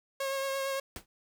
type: tone with vibrato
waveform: sawtooth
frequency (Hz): 543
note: C#5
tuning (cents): -36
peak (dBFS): -27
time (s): 0.2-0.8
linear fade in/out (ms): 5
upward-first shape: triangle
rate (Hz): 8.8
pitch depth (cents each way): 22
type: noise with exponential decay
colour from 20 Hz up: pink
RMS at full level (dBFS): -36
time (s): 0.96-1.06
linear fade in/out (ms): 1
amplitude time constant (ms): 21
effects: none